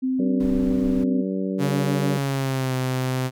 sine tone, 259.5 Hz, C4, 14 cents flat, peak -20 dBFS, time 0.02-1.23 s, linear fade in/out 20 ms
harmonic tone, 95.5 Hz, G2, 45 cents flat, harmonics 2 / 3 / 4 / 5 / 6, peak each -25 / -29 / -31 / -33 / -35 dBFS, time 0.19-2.18 s, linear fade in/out 5 ms
brown noise, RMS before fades -32 dBFS, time 0.4-1.04 s, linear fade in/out 5 ms
sawtooth tone with pitch glide, 140 to 129.12 Hz, C#3 to C3, +18 to -23 cents, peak -18 dBFS, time 1.58-3.31 s, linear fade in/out 50 ms, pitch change -141 cents, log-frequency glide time 2.15-2.75 s
effects none

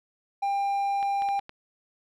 triangle tone, 797 Hz, G5, 28 cents sharp, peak -22 dBFS, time 0.42-1.4 s, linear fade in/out 10 ms
clicks, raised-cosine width 0.3 ms, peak -25 dBFS, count 5, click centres 1.028 / 1.221 / 1.288 / 1.393 / 1.494 s
effects none

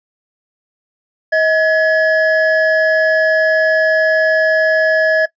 triangle tone pair together, 635 / 1693.3 Hz, D#5 / G#6, +35 / +33 cents, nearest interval octave + perfect fourth, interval 1698 cents, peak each -11 dBFS, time 1.32-5.26 s, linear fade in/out 10 ms, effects noise-tail reverb RT60 0.1 s tail -20 dB re dry + resampled to 16000 Hz

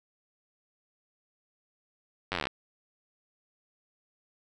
slowing click train, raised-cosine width 0.3 ms, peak -14 dBFS, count 13, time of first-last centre 2.32-2.47 s, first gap 10 ms, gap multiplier 1.04, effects none

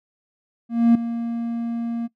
triangle tone with ADSR envelope, 233.1 Hz, A#3, in tune, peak -7 dBFS, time 0.69-2.08 s, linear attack 260 ms, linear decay 4 ms, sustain -14 dB, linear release 26 ms, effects noise-tail reverb RT60 0.1 s tail -20 dB re dry + tanh soft clip ceiling -3 dBFS

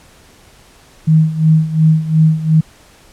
sine tone with tremolo, 158.1 Hz, D#3, 28 cents sharp, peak -5 dBFS, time 1.07-2.61 s, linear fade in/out 10 ms, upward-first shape sine, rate 2.8 Hz, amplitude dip 80%, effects pink hiss -45 dBFS RMS until 3.12 s + low-pass 11000 Hz 12 dB/octave

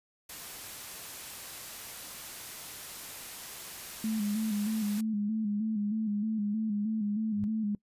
white noise, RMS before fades -43 dBFS, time 0.29-5.01 s, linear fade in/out 5 ms
sine tone with vibrato, 212.8 Hz, G#3, 42 cents sharp, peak -28 dBFS, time 4.04-7.75 s, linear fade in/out 2 ms, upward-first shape square, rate 3.2 Hz, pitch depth 54 cents each way
sine tone with exponential growth, 103.83 Hz, G#2, in tune, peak -33 dBFS, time 7.29-7.44 s, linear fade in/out 0 ms, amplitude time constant 31 ms
effects noise-tail reverb RT60 0.1 s tail -23 dB re dry + resampled to 32000 Hz

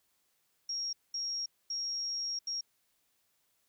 sine tone bursts at uneven times, 5588 Hz, F8, in tune, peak -33 dBFS, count 4, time 0.69-0.93 / 1.14-1.46 / 1.7-2.39 / 2.47-2.61 s, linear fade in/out 5 ms, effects white hiss -75 dBFS RMS until 3.68 s

